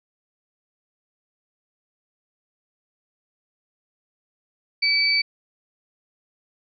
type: tone pair together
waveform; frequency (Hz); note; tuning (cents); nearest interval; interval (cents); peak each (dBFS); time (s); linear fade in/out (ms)
sine; 2300 / 4562; D7 / C#8; -37 / +49; octave; 1186; -20; 4.82-5.22; 10
effects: none